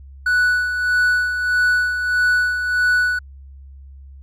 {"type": "tone with tremolo", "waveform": "triangle", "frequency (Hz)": 1480, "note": "F#6", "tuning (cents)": 0, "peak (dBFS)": -11, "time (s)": [0.26, 3.19], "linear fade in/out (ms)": 5, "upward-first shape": "sine", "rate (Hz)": 1.6, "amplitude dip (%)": 55, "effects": ["added 68 Hz sine -37 dBFS peak until 4.22 s"]}